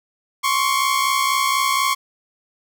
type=tone pair together; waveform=sawtooth; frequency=1059 / 1123.1 Hz; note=C6 / C#6; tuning=+21 / +22 cents; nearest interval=minor second; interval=101 cents; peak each=-16 dBFS; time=0.43-1.95 s; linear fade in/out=20 ms; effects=none